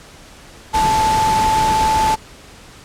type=tone in noise; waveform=sine; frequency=874 Hz; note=A5; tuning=12 cents flat; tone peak=-13 dBFS; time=0.73-2.16 s; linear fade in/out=20 ms; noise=pink; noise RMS=-22 dBFS; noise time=0.73-2.16 s; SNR=+6 dB; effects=pink hiss -41 dBFS RMS until 2.84 s + low-pass 9000 Hz 12 dB/octave